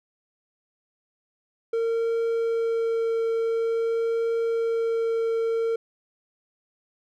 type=tone with vibrato; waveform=triangle; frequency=457.2 Hz; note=A#4; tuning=34 cents flat; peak=-20 dBFS; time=1.73-5.76 s; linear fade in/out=5 ms; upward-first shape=triangle; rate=0.48 Hz; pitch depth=9 cents each way; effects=none